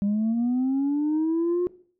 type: linear sweep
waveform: sine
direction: up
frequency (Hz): 198.8 to 360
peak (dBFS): -19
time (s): 0.02-1.67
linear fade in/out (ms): 0
effects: noise-tail reverb RT60 0.5 s tail -19 dB re dry + tanh soft clip ceiling -19 dBFS